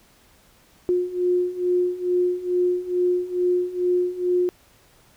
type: beating tone pair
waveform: sine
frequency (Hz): 357.1 / 359.4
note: F4 / F4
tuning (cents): +39 / +50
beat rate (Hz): 2.3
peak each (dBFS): -24 / -21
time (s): 0.89-4.49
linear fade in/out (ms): 0
effects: pink hiss -56 dBFS RMS until 5.16 s